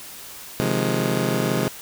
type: chord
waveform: 20% pulse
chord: F minor seventh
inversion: second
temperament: just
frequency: 130.96 / 157.15 / 174.61 / 209.5 Hz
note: C3 / Eb3 / F3 / Ab3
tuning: +2 / +18 / 0 / +15 cents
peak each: -20 / -24 / -22 / -20 dBFS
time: 0.6-1.68 s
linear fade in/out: 0 ms
effects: white hiss -39 dBFS RMS until 1.81 s